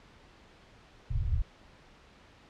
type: low-pass noise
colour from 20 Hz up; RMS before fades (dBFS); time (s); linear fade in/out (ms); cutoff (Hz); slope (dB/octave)
pink; -29; 1.1-1.42; 2; 120; 48
effects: pink hiss -57 dBFS RMS until 2.49 s + low-pass 4000 Hz 12 dB/octave